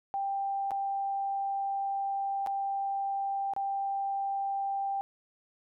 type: tone with dropouts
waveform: sine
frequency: 789 Hz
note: G5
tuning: 11 cents sharp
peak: -29 dBFS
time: 0.14-5.01 s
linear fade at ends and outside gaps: 0 ms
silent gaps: 0.708-0.716 / 2.463-2.471 / 3.536-3.564 s
effects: none